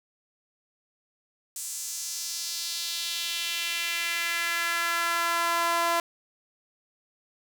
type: tone with high-pass filter sweep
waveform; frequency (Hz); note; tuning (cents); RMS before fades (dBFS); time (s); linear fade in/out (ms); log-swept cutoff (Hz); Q
sawtooth; 339; E4; +49; -29; 1.56-6; 2; 7800 to 840; 2
effects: none